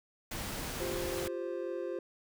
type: noise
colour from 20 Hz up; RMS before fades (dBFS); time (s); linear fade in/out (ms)
pink; -39; 0.31-1.28; 5
type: chord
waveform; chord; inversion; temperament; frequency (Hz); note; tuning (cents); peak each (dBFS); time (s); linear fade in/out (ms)
triangle; F suspended second; none; just; 349.2 / 392.9 / 523.8; F4 / G4 / C5; 0 / +4 / +2; -36 / -39 / -37; 0.8-1.99; 2
effects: none